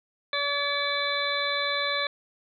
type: harmonic tone with a mistuned harmonic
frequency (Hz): 572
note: D5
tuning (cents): -46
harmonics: 1 / 2 / 3 / 4 / 6 / 7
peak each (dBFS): -32 / -32 / -32 / -32 / -32 / -32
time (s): 0.33-2.07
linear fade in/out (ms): 2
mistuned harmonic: 6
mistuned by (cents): +50
effects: none